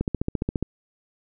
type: click train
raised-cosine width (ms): 3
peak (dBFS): -11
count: 10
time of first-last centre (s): 0.01-0.626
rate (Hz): 14.6
effects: none